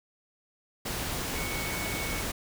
sine tone in noise, 2220 Hz, C#7, 2 cents sharp, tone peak -37 dBFS, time 1.35-2.21 s, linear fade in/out 10 ms, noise pink, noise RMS -33 dBFS, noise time 0.85-2.32 s, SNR -7 dB, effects none

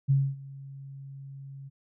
sine tone with ADSR envelope, 137.2 Hz, C#3, 17 cents flat, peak -18 dBFS, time 0.08-1.7 s, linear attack 25 ms, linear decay 250 ms, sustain -22 dB, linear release 26 ms, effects none

